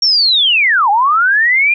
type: linear two-way sweep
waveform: sine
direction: down then up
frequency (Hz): 5588 to 784 to 2441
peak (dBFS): -8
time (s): 0.02-1.74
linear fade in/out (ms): 5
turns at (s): 0.9
effects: none